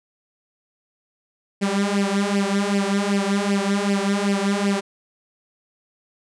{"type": "tone with flanger", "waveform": "sawtooth", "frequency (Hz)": 199.8, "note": "G3", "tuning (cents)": 33, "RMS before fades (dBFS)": -21, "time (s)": [1.61, 4.81], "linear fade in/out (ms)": 20, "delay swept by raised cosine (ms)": [0.38, 4.48], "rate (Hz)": 2.6, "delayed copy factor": 0.75, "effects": ["resampled to 22050 Hz"]}